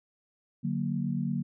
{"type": "chord", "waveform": "sine", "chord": "D augmented", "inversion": "none", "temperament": "equal", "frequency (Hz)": [146.83, 185, 233.1], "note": ["D3", "F#3", "A#3"], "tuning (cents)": [0, 0, 0], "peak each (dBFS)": -32, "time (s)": [0.63, 1.43], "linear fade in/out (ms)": 20, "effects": []}